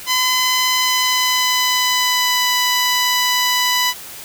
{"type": "tone with pitch glide", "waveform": "10% pulse", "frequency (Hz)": [1015, 993], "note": ["B5", "B5"], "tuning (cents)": [47, 9], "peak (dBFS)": -6, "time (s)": [0.06, 3.94], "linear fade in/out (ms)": 50, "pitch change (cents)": -38, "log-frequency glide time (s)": [0.74, 2.53], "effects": ["white hiss -34 dBFS RMS until 4.24 s"]}